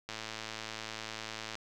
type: click train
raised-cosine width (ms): 0.2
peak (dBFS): -22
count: 162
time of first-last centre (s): 0.09-1.554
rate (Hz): 110
effects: none